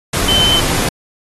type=tone in noise; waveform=sine; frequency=3068 Hz; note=G7; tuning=38 cents flat; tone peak=-11 dBFS; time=0.28-0.6 s; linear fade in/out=5 ms; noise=pink; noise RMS=-17 dBFS; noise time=0.13-0.89 s; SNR=+3 dB; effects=AAC 32 kbps